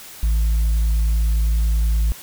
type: tone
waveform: sine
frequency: 55 Hz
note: A1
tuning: in tune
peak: -12 dBFS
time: 0.23-2.12 s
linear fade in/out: 0 ms
effects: tanh soft clip ceiling -14 dBFS + white hiss -39 dBFS RMS until 2.22 s